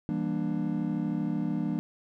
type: chord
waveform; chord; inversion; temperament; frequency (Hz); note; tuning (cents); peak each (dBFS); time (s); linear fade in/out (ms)
triangle; E half-diminished seventh; none; just; 164.81 / 197.78 / 237.3 / 296.7; E3 / G3 / Bb3 / D4; 0 / +16 / +31 / +18; -31; 0.09-1.79; 0
effects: none